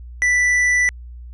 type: tone with tanh clipping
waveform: triangle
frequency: 1975.5 Hz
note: B6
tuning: in tune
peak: -15 dBFS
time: 0.22-0.89 s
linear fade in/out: 0 ms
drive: 12 dB
effects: added 60 Hz sine -33 dBFS peak until 1.33 s + resampled to 24000 Hz